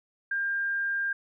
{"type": "tone", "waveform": "sine", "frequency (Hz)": 1600, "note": "G6", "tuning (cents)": 35, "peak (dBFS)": -26, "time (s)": [0.31, 1.13], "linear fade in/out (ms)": 5, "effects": []}